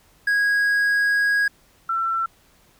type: tone pair in turn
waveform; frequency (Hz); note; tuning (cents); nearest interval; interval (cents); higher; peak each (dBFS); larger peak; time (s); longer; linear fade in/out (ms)
triangle / sine; 1650 / 1344.2; G#6 / E6; -12 / +33; major third; 355; first; -15 / -20; first; 0.27-1.48 / 1.89-2.26; first; 5
effects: pink hiss -57 dBFS RMS until 2.79 s